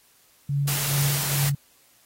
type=tone with tremolo; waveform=sine; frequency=141.4 Hz; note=C#3; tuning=35 cents sharp; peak=-20 dBFS; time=0.49-1.55 s; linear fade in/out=5 ms; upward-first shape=sine; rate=2.3 Hz; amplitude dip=75%
type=noise; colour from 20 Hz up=white; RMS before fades=-27 dBFS; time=0.67-1.5 s; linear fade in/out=10 ms
effects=white hiss -59 dBFS RMS until 2.05 s + AAC 48 kbps